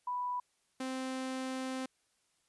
sine / sawtooth tone pair in turn, 987.8 / 260.7 Hz, B5 / C4, 0 / -6 cents, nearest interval octave + major seventh, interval 2306 cents, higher first, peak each -33 / -32 dBFS, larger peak second, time 0.07-0.4 / 0.8-1.86 s, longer second, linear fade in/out 5 ms, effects white hiss -75 dBFS RMS until 2.48 s + resampled to 24000 Hz

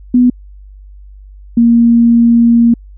sine tone pair in turn, 246.9 / 234 Hz, B3 / A#3, 0 / +7 cents, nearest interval minor second, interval 93 cents, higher first, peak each -4 dBFS, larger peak neither, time 0.14-0.3 / 1.57-2.74 s, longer second, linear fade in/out 5 ms, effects added 49 Hz sine -32 dBFS peak until 2.97 s

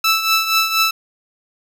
15% pulse tone with tremolo, 1318.5 Hz, E6, in tune, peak -5 dBFS, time 0.04-0.91 s, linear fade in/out 5 ms, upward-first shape triangle, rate 4.2 Hz, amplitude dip 70%, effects none

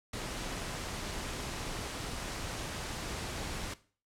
pink noise with amplitude modulation, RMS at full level -37 dBFS, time 0.13-3.74 s, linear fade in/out 5 ms, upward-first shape sine, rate 290 Hz, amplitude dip 35%, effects noise-tail reverb RT60 0.4 s tail -17 dB re dry + low-pass 9000 Hz 12 dB/octave

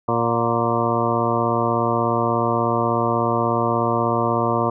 harmonic tone with a mistuned harmonic, 116.54 Hz, A#2, in tune, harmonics 1 / 2 / 3 / 4 / 5 / 6 / 8 / 9 / 10, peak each -26 / -26 / -26 / -26 / -26 / -26 / -26 / -26 / -26 dBFS, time 0.08-4.7 s, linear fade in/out 5 ms, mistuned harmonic 6, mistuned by +40 cents, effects none

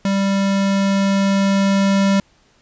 square tone with level ramp, 196.4 Hz, G3, 4 cents sharp, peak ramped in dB -16 to -13 dBFS, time 0.05-2.2 s, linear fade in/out 2 ms, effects pink hiss -56 dBFS RMS until 2.61 s + resampled to 16000 Hz

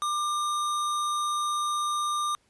sine tone with sample-and-hold, 1192 Hz, D6, 25 cents sharp, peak -25 dBFS, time 0.02-2.35 s, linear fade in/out 0 ms, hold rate 4900 Hz, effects pink hiss -67 dBFS RMS until 2.49 s + resampled to 24000 Hz

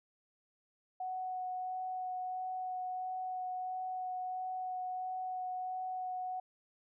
sine tone with vibrato, 740 Hz, F#5, in tune, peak -36 dBFS, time 1-6.4 s, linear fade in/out 5 ms, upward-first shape sine, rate 1.5 Hz, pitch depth 9 cents each way, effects none

